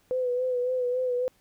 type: tone with vibrato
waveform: sine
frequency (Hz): 501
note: B4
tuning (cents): +25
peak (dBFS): -24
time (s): 0.11-1.28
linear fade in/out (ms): 0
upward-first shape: sine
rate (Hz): 3.6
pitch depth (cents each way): 40
effects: pink hiss -65 dBFS RMS until 1.4 s